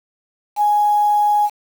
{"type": "tone with quantisation", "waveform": "sine", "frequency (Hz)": 832, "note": "G#5", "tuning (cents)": 3, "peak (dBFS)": -12, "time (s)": [0.56, 1.5], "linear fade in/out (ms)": 50, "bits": 6, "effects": []}